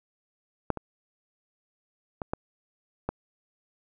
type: clicks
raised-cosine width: 1 ms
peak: -10 / -20 / -18 / -14 / -14 dBFS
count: 5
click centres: 0.703 / 0.773 / 2.218 / 2.335 / 3.09 s
effects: none